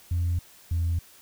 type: tone pair in turn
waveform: sine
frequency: 86.4 / 84.09 Hz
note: F2 / E2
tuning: -18 / +35 cents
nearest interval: unison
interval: 47 cents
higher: first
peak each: -21 dBFS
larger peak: neither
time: 0.11-0.39 / 0.71-0.99 s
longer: neither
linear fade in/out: 5 ms
effects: tanh soft clip ceiling -20 dBFS + white hiss -53 dBFS RMS until 1.21 s